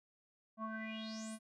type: tone with low-pass filter sweep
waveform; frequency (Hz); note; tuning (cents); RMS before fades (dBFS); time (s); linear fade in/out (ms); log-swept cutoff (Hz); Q
square; 220; A3; 0; -44; 0.57-1.39; 50; 900 to 11000; 8.2
effects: none